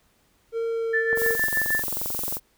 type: tone with vibrato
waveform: triangle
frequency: 456.3 Hz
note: A#4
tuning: 37 cents flat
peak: -22 dBFS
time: 0.52-1.38 s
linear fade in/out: 50 ms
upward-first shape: triangle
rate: 1.8 Hz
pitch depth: 9 cents each way
type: tone with tremolo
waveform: sine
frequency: 1760 Hz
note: A6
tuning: in tune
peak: -19 dBFS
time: 0.93-1.83 s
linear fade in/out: 10 ms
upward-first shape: triangle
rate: 6.5 Hz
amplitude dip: 75%
type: click train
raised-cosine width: 1 ms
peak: -20 dBFS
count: 29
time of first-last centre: 1.13-2.369 s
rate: 22.6 Hz
type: noise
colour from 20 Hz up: violet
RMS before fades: -29 dBFS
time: 1.15-2.4 s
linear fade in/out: 50 ms
effects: pink hiss -64 dBFS RMS until 2.57 s